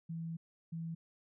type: tone bursts at uneven times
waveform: sine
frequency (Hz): 164.81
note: E3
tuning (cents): 0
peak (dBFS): -38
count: 2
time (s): 0.09-0.37 / 0.72-0.95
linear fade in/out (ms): 10
effects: none